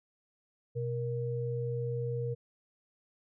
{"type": "tone pair together", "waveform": "sine", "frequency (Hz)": [124.65, 470.6], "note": ["B2", "A#4"], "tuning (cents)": [16, 16], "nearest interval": "octave + major seventh", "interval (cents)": 2300, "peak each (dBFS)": [-33, -35], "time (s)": [0.75, 2.35], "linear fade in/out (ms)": 20, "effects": []}